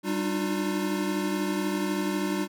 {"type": "tone cluster", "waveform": "square", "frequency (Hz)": [195, 300.2, 312.4, 356.4], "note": ["G3", "D4", "D#4", "F4"], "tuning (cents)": [-9, 38, 7, 35], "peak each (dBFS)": [-31, -31, -37, -33], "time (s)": [0.03, 2.48], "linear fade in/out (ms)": 50, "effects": []}